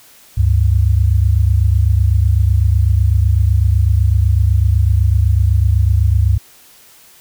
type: tone pair together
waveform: sine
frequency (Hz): 71.1 / 99.07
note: C#2 / G2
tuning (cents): +45 / +19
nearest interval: tritone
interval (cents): 574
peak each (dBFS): -12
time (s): 0.37-6.38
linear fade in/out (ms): 10
effects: white hiss -45 dBFS RMS until 7.2 s